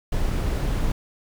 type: noise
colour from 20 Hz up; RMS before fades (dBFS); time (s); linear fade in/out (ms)
brown; -23; 0.12-0.92; 5
effects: none